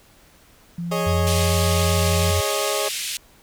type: tone with pitch glide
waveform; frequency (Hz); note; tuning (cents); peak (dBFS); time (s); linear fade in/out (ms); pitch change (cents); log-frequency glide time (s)
sine; 171.5 to 170.51; F3 to F3; -31 to -41; -25; 0.78-2.31; 5; -10; 1.83-2.08
type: chord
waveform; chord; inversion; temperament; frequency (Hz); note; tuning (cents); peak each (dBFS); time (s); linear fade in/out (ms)
30% pulse; Ab suspended fourth; none; equal with one note detuned; 415.3 / 552.1 / 622.3; Ab4 / Db5 / Eb5; 0 / -7 / 0; -24; 0.91-2.89; 10
type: tone with vibrato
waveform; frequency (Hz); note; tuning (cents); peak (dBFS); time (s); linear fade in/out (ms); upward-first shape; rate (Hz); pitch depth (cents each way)
sine; 88.6; F2; +25; -19; 1.06-2.41; 10; sine; 6.8; 10
type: band-pass noise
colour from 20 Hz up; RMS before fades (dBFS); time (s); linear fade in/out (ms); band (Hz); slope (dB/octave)
pink; -28; 1.27-3.17; 0; 2400 to 12000; 24
effects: pink hiss -53 dBFS RMS until 3.42 s